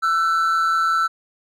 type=tone pair together; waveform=triangle; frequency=1335 / 1500.6 Hz; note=E6 / F#6; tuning=+22 / +24 cents; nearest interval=major second; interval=202 cents; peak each=-15 / -23 dBFS; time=0.02-1.08 s; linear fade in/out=20 ms; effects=none